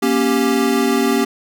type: chord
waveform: square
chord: G diminished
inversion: first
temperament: equal with one note detuned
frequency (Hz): 236.5 / 277.2 / 392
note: Bb3 / Db4 / G4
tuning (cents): +25 / 0 / 0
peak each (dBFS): -19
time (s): 0.02-1.25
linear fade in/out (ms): 10
effects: none